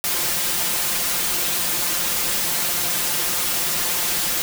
white noise with comb filter, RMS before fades -22 dBFS, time 0.04-4.42 s, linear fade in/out 0 ms, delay 5.7 ms, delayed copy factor +0.7, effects none

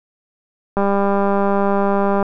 click train, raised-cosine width 1 ms, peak -5 dBFS, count 291, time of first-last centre 0.77-2.227 s, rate 199 Hz, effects none

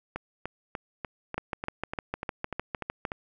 two click trains, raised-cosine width 0.5 ms, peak -15 / -18 dBFS, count 12 / 11, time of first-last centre 1.38-3.052 / 0.16-3.119 s, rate 6.58 / 3.38 Hz, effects none

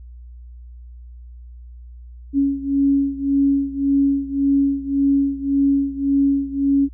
sine beating tone pair, 277.2 / 279 Hz, C#4 / C#4, 0 / +11 cents, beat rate 1.8 Hz, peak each -17 / -20 dBFS, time 2.33-6.89 s, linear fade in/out 50 ms, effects added 60 Hz sine -36 dBFS peak until 6.93 s

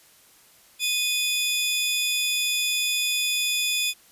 sawtooth tone pair together, 2489 / 3466 Hz, D#7 / A7, 0 / -27 cents, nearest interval tritone, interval 573 cents, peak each -22 dBFS, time 0.79-3.94 s, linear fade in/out 50 ms, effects white hiss -55 dBFS RMS until 4.11 s + resampled to 32000 Hz

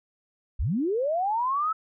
sine linear sweep, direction up, 36.71 to 1318.5 Hz, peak -23 dBFS, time 0.59-1.73 s, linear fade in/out 10 ms, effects none

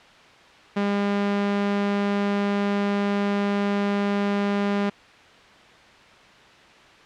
sawtooth tone, 202 Hz, G#3, 48 cents flat, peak -17 dBFS, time 0.76-4.9 s, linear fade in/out 10 ms, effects white hiss -49 dBFS RMS until 7.05 s + low-pass 3000 Hz 12 dB/octave

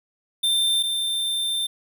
square tone pair in turn, 3583 / 3583 Hz, A7 / A7, +31 / +31 cents, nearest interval unison, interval 0 cents, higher neither, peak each -19 / -23 dBFS, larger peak first, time 0.43-0.83 / 0.83-1.67 s, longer second, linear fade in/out 10 ms, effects none

